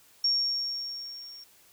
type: tone with level ramp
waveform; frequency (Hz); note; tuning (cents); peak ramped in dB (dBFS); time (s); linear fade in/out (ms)
sine; 5530; F8; -18; -21 to -44; 0.24-1.44; 5
effects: white hiss -59 dBFS RMS until 1.72 s